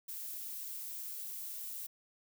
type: noise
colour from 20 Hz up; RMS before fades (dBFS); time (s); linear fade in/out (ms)
violet; -43; 0.08-1.87; 10
effects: none

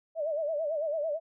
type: tone with vibrato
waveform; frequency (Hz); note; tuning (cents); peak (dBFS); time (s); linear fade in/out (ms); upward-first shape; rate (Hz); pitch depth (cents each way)
sine; 616; D#5; -17; -28; 0.15-1.2; 50; sine; 9; 120
effects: none

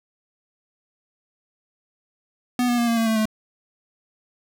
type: tone with pitch steps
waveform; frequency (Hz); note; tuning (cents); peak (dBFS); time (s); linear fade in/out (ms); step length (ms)
square; 246.9 / 241.7 / 236.6 / 231.6 / 226.7 / 221.9 / 217.2; B3 / B3 / A#3 / A#3 / A#3 / A3 / A3; 0 / -37 / +26 / -11 / -48 / +15 / -22; -19; 2.59-3.255; 2; 95
effects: none

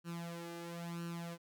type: tone with flanger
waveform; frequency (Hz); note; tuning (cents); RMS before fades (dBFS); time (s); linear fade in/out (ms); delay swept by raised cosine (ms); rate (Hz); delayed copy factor
sawtooth; 170; F3; -46; -44; 0.04-1.38; 50; 0.7 to 2.5; 1; +0.75
effects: none

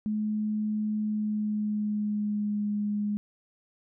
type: tone with pitch glide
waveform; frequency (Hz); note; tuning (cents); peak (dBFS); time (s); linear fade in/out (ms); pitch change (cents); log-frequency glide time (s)
sine; 213 to 207.4; G#3 to G#3; +44 to -2; -26; 0.06-3.17; 0; -46; 1.01-2.66
effects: none

